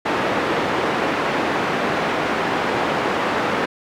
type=band-pass noise; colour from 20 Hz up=pink; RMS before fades=-21 dBFS; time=0.05-3.66 s; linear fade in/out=10 ms; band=270 to 2000 Hz; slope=12 dB/octave; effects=none